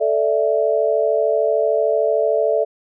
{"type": "chord", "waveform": "sine", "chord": "A suspended fourth", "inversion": "none", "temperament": "just", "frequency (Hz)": [440, 586.7, 660], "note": ["A4", "D5", "E5"], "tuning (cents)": [0, -2, 2], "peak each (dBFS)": -19, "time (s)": [0, 2.65], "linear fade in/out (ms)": 20, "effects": []}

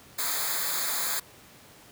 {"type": "noise with comb filter", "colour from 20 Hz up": "white", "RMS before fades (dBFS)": -29, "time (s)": [0.18, 1.2], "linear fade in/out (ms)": 10, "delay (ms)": 0.35, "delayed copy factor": -0.9, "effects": ["pink hiss -52 dBFS RMS until 1.91 s", "high-pass 80 Hz 12 dB/octave"]}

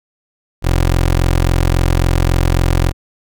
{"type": "tone", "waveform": "20% pulse", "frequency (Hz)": 43.65, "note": "F1", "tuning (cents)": 0, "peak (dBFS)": -6, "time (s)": [0.62, 2.93], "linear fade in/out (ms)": 50, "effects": []}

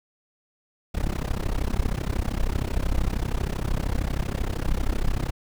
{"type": "noise with amplitude modulation", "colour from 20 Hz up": "brown", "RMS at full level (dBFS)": -21, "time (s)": [0.94, 5.31], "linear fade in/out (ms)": 10, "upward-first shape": "sine", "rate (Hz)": 32.9, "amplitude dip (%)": 95, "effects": []}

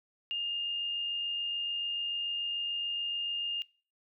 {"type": "tone with amplitude modulation", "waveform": "sine", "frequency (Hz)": 2822, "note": "F7", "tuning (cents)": 17, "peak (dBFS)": -30, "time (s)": [0.31, 3.62], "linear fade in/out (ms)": 0, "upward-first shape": "sine", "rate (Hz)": 86.9, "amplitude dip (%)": 25, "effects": ["noise-tail reverb RT60 0.4 s tail -23 dB re dry"]}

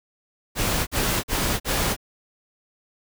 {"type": "noise bursts", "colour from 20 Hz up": "pink", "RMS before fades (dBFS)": -23, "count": 4, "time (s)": [0.55, 1.965], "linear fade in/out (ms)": 50, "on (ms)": 320, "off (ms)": 45, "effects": []}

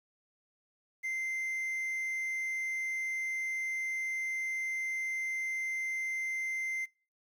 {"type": "tone with quantisation", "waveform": "triangle", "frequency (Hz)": 2082, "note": "C7", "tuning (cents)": -9, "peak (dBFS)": -31, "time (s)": [1.03, 6.86], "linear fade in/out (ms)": 20, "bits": 10, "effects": ["noise-tail reverb RT60 0.4 s tail -24 dB re dry"]}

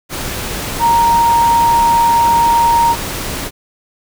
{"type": "tone in noise", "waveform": "sine", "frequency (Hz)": 932.3, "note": "A#5", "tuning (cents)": 0, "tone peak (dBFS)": -8, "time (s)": [0.79, 2.96], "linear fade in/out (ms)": 50, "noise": "pink", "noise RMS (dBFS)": -22, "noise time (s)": [0.09, 3.51], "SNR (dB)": 11, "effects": []}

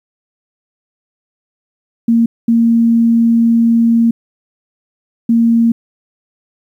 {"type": "tone bursts at uneven times", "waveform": "sine", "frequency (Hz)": 231, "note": "A#3", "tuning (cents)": -16, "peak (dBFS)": -7, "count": 3, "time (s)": [[2.08, 2.26], [2.48, 4.11], [5.29, 5.72]], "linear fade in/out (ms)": 5, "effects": ["8-bit"]}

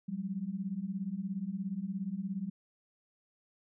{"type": "beating tone pair", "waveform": "sine", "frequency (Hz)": [181.8, 198.8], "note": ["F#3", "G3"], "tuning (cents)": [-30, 25], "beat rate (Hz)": 17, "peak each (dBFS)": [-38, -36], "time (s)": [0.08, 2.5], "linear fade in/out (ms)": 10, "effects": []}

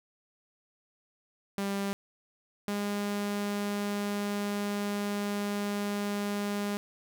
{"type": "tone pair in turn", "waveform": "sawtooth", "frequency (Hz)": [198.7, 204.1], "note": ["G3", "G#3"], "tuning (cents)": [24, -30], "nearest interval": "unison", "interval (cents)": 46, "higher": "second", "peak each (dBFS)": -26, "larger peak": "neither", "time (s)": [[1.58, 1.93], [2.68, 6.77]], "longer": "second", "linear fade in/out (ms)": 0, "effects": []}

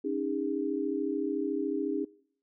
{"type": "chord", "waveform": "sine", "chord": "C# suspended second", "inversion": "none", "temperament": "equal with one note detuned", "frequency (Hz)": [277.2, 311.1, 405.6], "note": ["C#4", "D#4", "G#4"], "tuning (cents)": [0, 0, -41], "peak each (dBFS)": -33, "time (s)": [0.04, 2.05], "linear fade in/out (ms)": 10, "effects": ["noise-tail reverb RT60 0.6 s tail -22 dB re dry"]}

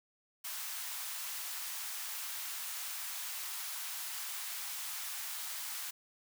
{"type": "high-pass noise", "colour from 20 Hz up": "white", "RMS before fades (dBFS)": -41, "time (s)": [0.44, 5.91], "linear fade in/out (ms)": 10, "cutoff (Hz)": 820, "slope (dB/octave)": 24, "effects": []}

